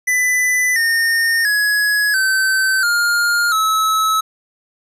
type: tone with pitch steps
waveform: square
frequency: 1997 / 1831.3 / 1679.3 / 1539.9 / 1412.1 / 1294.9 Hz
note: B6 / A#6 / G#6 / G6 / F6 / E6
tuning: +19 / -31 / +19 / -31 / +19 / -31 cents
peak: -14 dBFS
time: 0.07-4.21 s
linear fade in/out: 10 ms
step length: 690 ms
effects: resampled to 32000 Hz